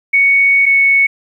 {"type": "tone pair in turn", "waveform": "sine", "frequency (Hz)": [2226, 2214], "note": ["C#7", "C#7"], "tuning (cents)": [7, -3], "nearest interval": "unison", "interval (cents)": 10, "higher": "first", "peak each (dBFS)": -7, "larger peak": "neither", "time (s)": [[0.13, 0.66], [0.66, 1.07]], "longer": "first", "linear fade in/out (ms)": 10, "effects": ["8-bit"]}